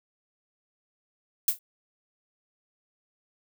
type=noise with exponential decay; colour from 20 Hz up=violet; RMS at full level=-17 dBFS; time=1.48-1.59 s; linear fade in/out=2 ms; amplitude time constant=22 ms; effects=none